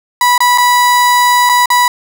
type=tone with dropouts; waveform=35% pulse; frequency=981 Hz; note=B5; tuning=12 cents flat; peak=-5 dBFS; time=0.21-1.88 s; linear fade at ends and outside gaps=2 ms; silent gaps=0.379-0.404 / 0.577-0.582 / 1.492-1.495 / 1.658-1.702 s; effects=none